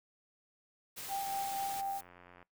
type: noise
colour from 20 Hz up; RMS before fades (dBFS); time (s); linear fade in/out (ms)
white; -44; 0.96-1.82; 20
type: tone with tremolo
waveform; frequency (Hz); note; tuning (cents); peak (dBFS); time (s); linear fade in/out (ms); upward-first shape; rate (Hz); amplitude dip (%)
sine; 788; G5; +9; -33; 1.08-2.02; 50; sine; 4.1; 30
type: noise with exponential growth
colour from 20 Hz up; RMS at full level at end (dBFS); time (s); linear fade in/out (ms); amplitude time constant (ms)
blue; -46; 1.27-2.01; 5; 160
type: click train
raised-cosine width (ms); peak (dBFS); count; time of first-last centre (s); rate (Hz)
0.5; -40; 103; 1.28-2.427; 88.9
effects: noise-tail reverb RT60 0.2 s tail -25 dB re dry